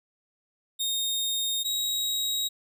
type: tone pair in turn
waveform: sawtooth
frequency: 3700 / 3811 Hz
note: A#7 / A#7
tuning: -14 / +38 cents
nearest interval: minor second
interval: 52 cents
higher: second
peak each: -23 dBFS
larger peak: neither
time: 0.79-1.64 / 1.64-2.49 s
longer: neither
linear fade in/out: 20 ms
effects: none